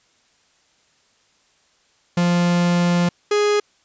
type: tone pair in turn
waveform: 45% pulse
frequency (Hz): 174.61 / 415.3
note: F3 / G#4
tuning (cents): 0 / 0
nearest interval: octave + minor third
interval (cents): 1500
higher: second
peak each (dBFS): -15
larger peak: neither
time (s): 2.17-3.09 / 3.31-3.6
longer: first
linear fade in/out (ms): 5
effects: white hiss -60 dBFS RMS until 3.84 s + resampled to 16000 Hz